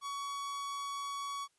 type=tone; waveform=45% pulse; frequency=1124 Hz; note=C#6; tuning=24 cents sharp; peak=-37 dBFS; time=0.01-1.48 s; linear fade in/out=50 ms; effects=white hiss -75 dBFS RMS until 1.58 s + resampled to 24000 Hz